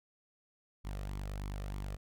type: tone with flanger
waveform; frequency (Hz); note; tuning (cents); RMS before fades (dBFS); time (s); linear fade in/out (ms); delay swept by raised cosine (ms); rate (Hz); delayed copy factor
sawtooth; 49.32; G1; +11; -40; 0.84-1.97; 20; 0.89 to 1.65; 3.2; +0.5
effects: none